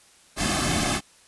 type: noise with comb filter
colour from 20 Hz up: pink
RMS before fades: -24 dBFS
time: 0.36-1.01 s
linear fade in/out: 50 ms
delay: 2.1 ms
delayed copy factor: -0.75
effects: white hiss -55 dBFS RMS until 1.27 s + resampled to 24000 Hz